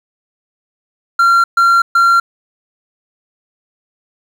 triangle tone bursts, 1375 Hz, F6, 27 cents flat, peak -5 dBFS, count 3, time 1.19-2.2 s, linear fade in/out 5 ms, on 250 ms, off 130 ms, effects 7-bit

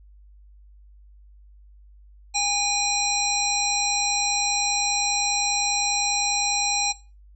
harmonic tone with a mistuned harmonic, 815 Hz, G#5, 33 cents flat, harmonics 1 / 3 / 5 / 7 / 9, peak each -27 / -27 / -27 / -27 / -27 dBFS, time 2.34-6.93 s, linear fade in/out 20 ms, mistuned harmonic 9, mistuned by +58 cents, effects noise-tail reverb RT60 0.3 s tail -18 dB re dry + added 50 Hz sine -47 dBFS peak until 7.35 s

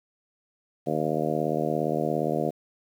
harmonic tone, 77.3 Hz, D#2, 11 cents flat, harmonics 2 / 3 / 4 / 5 / 6 / 7 / 8 / 9, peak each -32 / -32 / -32 / -32 / -32 / -32 / -32 / -32 dBFS, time 0.86-2.51 s, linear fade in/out 20 ms, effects 9-bit

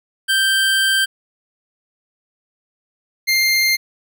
25% pulse tone pair in turn, 1568 / 2105 Hz, G6 / C7, 0 / +10 cents, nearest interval perfect fourth, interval 510 cents, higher second, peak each -10 dBFS, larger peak neither, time 0.28-1.06 / 3.27-3.77 s, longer first, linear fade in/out 20 ms, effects none

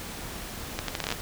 accelerating click train, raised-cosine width 0.2 ms, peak -11 dBFS, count 10, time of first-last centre 0.79-1.124 s, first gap 93 ms, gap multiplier 0.74, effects pink hiss -38 dBFS RMS until 1.21 s

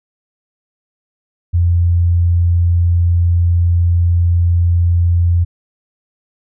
sine tone, 86.4 Hz, F2, 18 cents flat, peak -9 dBFS, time 1.53-5.45 s, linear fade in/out 20 ms, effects none

